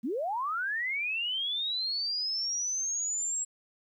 sine linear sweep, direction up, 199.1 to 7680 Hz, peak -29 dBFS, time 0.03-3.45 s, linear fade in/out 20 ms, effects 11-bit

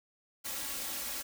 white noise with comb filter, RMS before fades -38 dBFS, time 0.44-1.23 s, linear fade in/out 20 ms, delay 3.6 ms, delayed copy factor +0.85, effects none

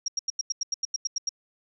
sine tone bursts, 5610 Hz, F8, 7 cents sharp, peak -24 dBFS, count 12, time 0.06-1.292 s, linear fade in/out 5 ms, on 22 ms, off 88 ms, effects none

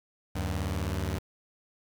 sawtooth beating tone pair, 76.4 / 95.4 Hz, D#2 / G2, -31 / -47 cents, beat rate 19 Hz, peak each -28 dBFS, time 0.35-1.19 s, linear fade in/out 10 ms, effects 9-bit

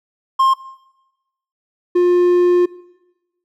triangle tone pair in turn, 1063 / 354.7 Hz, C6 / F4, +27 / +27 cents, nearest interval octave + perfect fifth, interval 1900 cents, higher first, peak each -8 dBFS, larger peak neither, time 0.39-0.54 / 1.95-2.66 s, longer second, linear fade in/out 10 ms, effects noise-tail reverb RT60 1.0 s tail -20 dB re dry

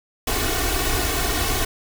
pink noise with comb filter, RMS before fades -22 dBFS, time 0.27-1.65 s, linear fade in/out 5 ms, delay 2.7 ms, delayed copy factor +0.85, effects none

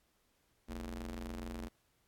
sawtooth ring-modulated tone, 87.31 Hz, F2, in tune, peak -34 dBFS, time 0.68-1.69 s, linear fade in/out 20 ms, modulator 143 Hz, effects pink hiss -75 dBFS RMS until 2.07 s + AAC 64 kbps

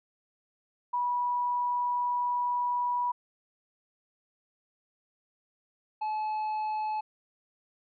sine / triangle tone pair in turn, 976 / 859.4 Hz, B5 / A5, -21 / -41 cents, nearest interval major second, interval 220 cents, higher first, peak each -26 / -27 dBFS, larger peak first, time 0.93-3.12 / 6.01-7.01 s, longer first, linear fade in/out 10 ms, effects resampled to 11025 Hz

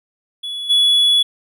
triangle tone with level steps, 3399 Hz, G#7, 39 cents sharp, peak -22 / -9 dBFS, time 0.43-1.23 s, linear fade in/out 10 ms, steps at 0.69 s, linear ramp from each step 20 ms, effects none

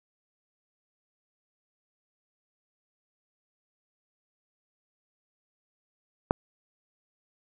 click, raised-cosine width 1 ms, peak -7 dBFS, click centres 6.309 s, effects none

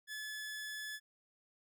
sawtooth tone, 1719 Hz, A6, 41 cents flat, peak -38 dBFS, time 0.07-1 s, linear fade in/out 50 ms, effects none

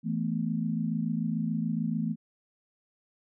sine chord, E suspended fourth, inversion none, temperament equal, 164.81 / 220 / 246.9 Hz, E3 / A3 / B3, 0 / 0 / 0 cents, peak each -31 / -30 / -34 dBFS, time 0.03-2.16 s, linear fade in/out 50 ms, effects none

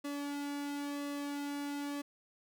sawtooth tone with flanger, 286.4 Hz, D4, 43 cents flat, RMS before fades -39 dBFS, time 0.04-2.02 s, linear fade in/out 10 ms, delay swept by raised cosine 1.3 to 1.9 ms, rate 0.97 Hz, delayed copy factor -0.65, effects none

